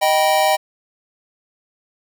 square chord, Eb augmented, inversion none, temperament just, 622.3 / 777.8 / 972.3 Hz, Eb5 / G5 / B5, 0 / -14 / -27 cents, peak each -18 / -17 / -23 dBFS, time 0.01-0.57 s, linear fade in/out 20 ms, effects none

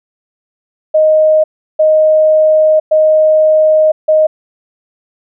sine tone bursts at uneven times, 622.3 Hz, D#5, in tune, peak -5 dBFS, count 4, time 0.94-1.44 / 1.79-2.8 / 2.91-3.92 / 4.08-4.27 s, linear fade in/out 10 ms, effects none

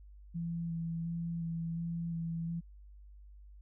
sine tone with vibrato, 167.1 Hz, E3, 24 cents sharp, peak -34 dBFS, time 0.34-2.61 s, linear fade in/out 20 ms, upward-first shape square, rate 1.4 Hz, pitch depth 13 cents each way, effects added 50 Hz sine -51 dBFS peak until 3.61 s

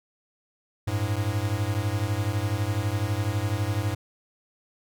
square beating tone pair, 97.7 / 109.7 Hz, G2 / A2, -5 / -5 cents, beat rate 12 Hz, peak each -28 dBFS, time 0.87-3.95 s, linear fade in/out 10 ms, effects none

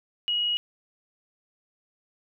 sine tone, 2899 Hz, F#7, 36 cents flat, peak -23 dBFS, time 0.28-0.57 s, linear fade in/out 0 ms, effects none

